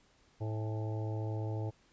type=harmonic tone with a mistuned harmonic; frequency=108.7 Hz; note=A2; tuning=21 cents flat; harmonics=1 / 3 / 4 / 5 / 6 / 7 / 8; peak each=-34 / -44 / -46 / -48 / -50 / -51 / -52 dBFS; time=0.4-1.71 s; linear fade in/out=20 ms; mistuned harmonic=7; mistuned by=+76 cents; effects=pink hiss -67 dBFS RMS until 1.92 s + resampled to 16000 Hz